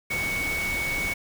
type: tone in noise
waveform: sine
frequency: 2226 Hz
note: C#7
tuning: 7 cents sharp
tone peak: -26 dBFS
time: 0.1-1.14 s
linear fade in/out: 10 ms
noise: pink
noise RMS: -33 dBFS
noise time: 0.1-1.14 s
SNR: +4 dB
effects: none